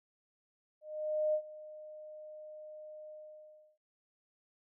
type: tone with ADSR envelope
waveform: sine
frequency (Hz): 613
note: D#5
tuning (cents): -26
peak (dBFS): -27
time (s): 0.81-3.78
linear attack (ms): 530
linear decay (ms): 75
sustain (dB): -19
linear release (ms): 680
effects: none